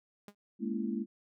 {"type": "tone with exponential decay", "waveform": "sawtooth", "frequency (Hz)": 204.3, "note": "G#3", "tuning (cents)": -28, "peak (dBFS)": -39, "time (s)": [0.28, 0.35], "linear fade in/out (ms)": 2, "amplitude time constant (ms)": 15}
{"type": "chord", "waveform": "sine", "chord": "A# half-diminished seventh", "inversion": "third", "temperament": "just", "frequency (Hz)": [209.8, 233.1, 279.7, 335.6], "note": ["G#3", "A#3", "C#4", "E4"], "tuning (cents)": [18, 0, 16, 31], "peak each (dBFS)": [-35, -36, -41, -39], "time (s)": [0.59, 1.06], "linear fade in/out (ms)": 50}
{"effects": []}